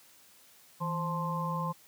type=harmonic tone with a mistuned harmonic; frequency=174.61 Hz; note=F3; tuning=in tune; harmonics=1 / 3 / 5 / 6; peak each=-33 / -41 / -40 / -34 dBFS; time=0.8-1.73 s; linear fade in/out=20 ms; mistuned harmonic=1; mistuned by=-110 cents; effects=white hiss -59 dBFS RMS until 1.87 s + high-pass 80 Hz 12 dB/octave